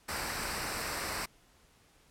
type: noise with comb filter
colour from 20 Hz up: pink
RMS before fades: -36 dBFS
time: 0.08-1.26 s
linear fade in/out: 10 ms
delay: 0.3 ms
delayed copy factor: -0.6
effects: pink hiss -64 dBFS RMS until 2.1 s + low-pass 12000 Hz 12 dB/octave